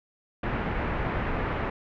pink low-pass noise, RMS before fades -29 dBFS, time 0.43-1.7 s, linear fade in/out 5 ms, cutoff 2200 Hz, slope 24 dB/octave, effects none

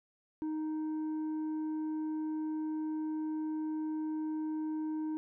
triangle tone with tanh clipping, 311.1 Hz, D#4, in tune, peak -34 dBFS, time 0.42-5.17 s, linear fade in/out 0 ms, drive 9 dB, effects none

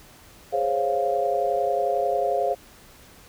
sine chord, Db major seventh, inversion second, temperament equal, 415.3 / 523.3 / 554.4 / 698.5 Hz, Ab4 / C5 / Db5 / F5, 0 / 0 / 0 / 0 cents, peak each -28 / -27 / -27 / -24 dBFS, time 0.52-2.55 s, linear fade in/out 20 ms, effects pink hiss -50 dBFS RMS until 3.28 s

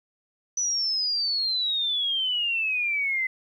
sine exponential sweep, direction down, 6000 to 2034 Hz, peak -23 dBFS, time 0.57-3.27 s, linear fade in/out 5 ms, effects 10-bit

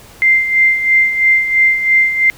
sine tone with tremolo, 2090 Hz, C7, 2 cents flat, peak -6 dBFS, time 0.22-2.3 s, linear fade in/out 0 ms, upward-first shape sine, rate 3 Hz, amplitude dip 65%, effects pink hiss -40 dBFS RMS until 2.37 s

